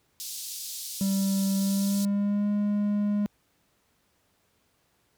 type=band-pass noise; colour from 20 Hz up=pink; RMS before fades=-37 dBFS; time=0.2-2.05 s; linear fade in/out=0 ms; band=4200 to 16000 Hz; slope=24 dB/octave
type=tone with pitch glide; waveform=triangle; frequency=194.8 to 206.1 Hz; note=G3 to G#3; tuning=-11 to -13 cents; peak=-21 dBFS; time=1.01-3.26 s; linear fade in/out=0 ms; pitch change=+98 cents; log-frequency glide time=1.58-2.48 s
effects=pink hiss -69 dBFS RMS until 5.17 s + high-pass 60 Hz 12 dB/octave